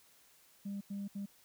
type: tone bursts at uneven times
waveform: sine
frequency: 200 Hz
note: G3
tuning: 35 cents sharp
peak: -36 dBFS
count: 3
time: 0.65-0.81 / 0.9-1.08 / 1.15-1.26 s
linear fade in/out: 10 ms
effects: tanh soft clip ceiling -35 dBFS + white hiss -65 dBFS RMS until 1.44 s